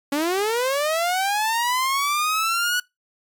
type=linear sweep; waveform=sawtooth; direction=up; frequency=275.1 to 1480 Hz; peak=-16 dBFS; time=0.12-2.8 s; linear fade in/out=5 ms; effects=noise-tail reverb RT60 0.2 s tail -23 dB re dry + MP3 96 kbps